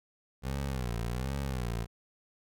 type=tone with vibrato; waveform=20% pulse; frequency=63 Hz; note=B1; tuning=35 cents sharp; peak=-27 dBFS; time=0.42-1.87 s; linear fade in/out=50 ms; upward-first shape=sine; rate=1.3 Hz; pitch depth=170 cents each way; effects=none